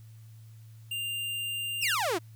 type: tone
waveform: square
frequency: 2794 Hz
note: F7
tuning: in tune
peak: -32 dBFS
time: 0.91-1.95 s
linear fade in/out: 5 ms
type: exponential sweep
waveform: sawtooth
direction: down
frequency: 2984 to 300 Hz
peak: -23 dBFS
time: 1.81-2.19 s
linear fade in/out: 20 ms
effects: added 111 Hz sine -47 dBFS peak until 2.35 s + white hiss -65 dBFS RMS until 2.35 s